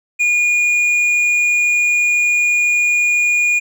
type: tone with hard clipping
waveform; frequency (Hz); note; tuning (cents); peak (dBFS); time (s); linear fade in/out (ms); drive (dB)
triangle; 2438; D#7; -36; -13; 0.19-3.6; 20; 8
effects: none